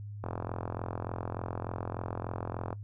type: click train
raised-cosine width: 1 ms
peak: -21 dBFS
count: 109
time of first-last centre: 0.24-2.728 s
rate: 43.4 Hz
effects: noise-tail reverb RT60 0.1 s tail -20 dB re dry + added 103 Hz sine -39 dBFS peak until 2.83 s